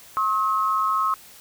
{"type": "tone pair together", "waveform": "sine", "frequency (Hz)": [1076.3, 1280], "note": ["C6", "D#6"], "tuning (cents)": [49, 49], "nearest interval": "minor third", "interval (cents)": 300, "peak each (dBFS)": [-22, -22], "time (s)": [0.17, 1.14], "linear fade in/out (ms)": 0, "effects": ["white hiss -47 dBFS RMS until 1.4 s"]}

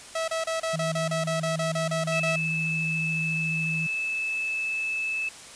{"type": "tone bursts", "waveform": "sawtooth", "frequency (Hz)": 651, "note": "E5", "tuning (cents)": -22, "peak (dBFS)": -22, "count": 14, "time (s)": [0.15, 2.36], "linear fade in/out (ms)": 5, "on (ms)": 130, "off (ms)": 30}
{"type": "tone with vibrato", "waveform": "sine", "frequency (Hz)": 161.1, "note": "E3", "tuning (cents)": -39, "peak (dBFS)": -29, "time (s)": [0.73, 3.87], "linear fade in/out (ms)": 10, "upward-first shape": "square", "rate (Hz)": 14, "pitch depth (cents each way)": 11}
{"type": "tone", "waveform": "sine", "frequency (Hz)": 2616, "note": "E7", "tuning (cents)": -14, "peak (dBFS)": -26, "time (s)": [2.12, 5.29], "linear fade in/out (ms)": 5}
{"effects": ["white hiss -44 dBFS RMS until 5.55 s", "resampled to 22050 Hz"]}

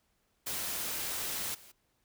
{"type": "noise with level steps", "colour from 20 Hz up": "white", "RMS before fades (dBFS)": [-36, -55], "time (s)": [0.46, 1.72], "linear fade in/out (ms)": 10, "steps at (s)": 1.54, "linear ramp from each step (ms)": 10, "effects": ["pink hiss -75 dBFS RMS until 2.04 s"]}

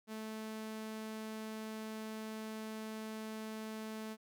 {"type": "tone", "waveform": "sawtooth", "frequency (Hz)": 218.5, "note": "A3", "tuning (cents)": -12, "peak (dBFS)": -38, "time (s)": [0.07, 4.17], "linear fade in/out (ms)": 50, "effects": []}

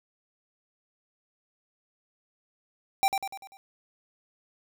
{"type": "tone with echo", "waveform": "square", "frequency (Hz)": 784, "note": "G5", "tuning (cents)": 0, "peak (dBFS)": -20, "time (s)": [3.03, 3.08], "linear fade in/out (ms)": 0, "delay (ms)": 98, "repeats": 5, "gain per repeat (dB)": -6, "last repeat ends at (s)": 3.57, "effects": []}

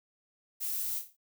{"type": "noise with echo", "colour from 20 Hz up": "violet", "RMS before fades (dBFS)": -35, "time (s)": [0.6, 1], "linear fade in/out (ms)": 20, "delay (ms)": 28, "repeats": 6, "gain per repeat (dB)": -6, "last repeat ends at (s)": 1.168, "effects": []}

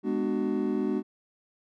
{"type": "chord", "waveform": "triangle", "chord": "G# half-diminished seventh", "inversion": "none", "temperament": "just", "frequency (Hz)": [207.7, 249.2, 299, 373.8], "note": ["G#3", "B3", "D4", "F#4"], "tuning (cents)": [0, 16, 31, 18], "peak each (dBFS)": -29, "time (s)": [0.03, 1.03], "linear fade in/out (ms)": 50, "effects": []}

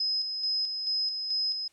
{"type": "tone with tremolo", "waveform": "sine", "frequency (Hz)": 5080, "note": "D#8", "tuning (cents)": 35, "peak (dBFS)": -25, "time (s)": [0, 1.68], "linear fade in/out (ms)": 5, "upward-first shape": "square", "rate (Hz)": 2.3, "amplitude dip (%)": 45, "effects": ["white hiss -65 dBFS RMS until 1.72 s", "low-pass 8000 Hz 12 dB/octave"]}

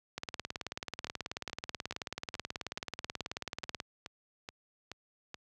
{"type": "two click trains", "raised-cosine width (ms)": 0.2, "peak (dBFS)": [-24, -19], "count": [11, 68], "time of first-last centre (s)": [[1.07, 5.344], [0.18, 3.802]], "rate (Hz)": [2.34, 18.5], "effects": ["high-pass 60 Hz 12 dB/octave"]}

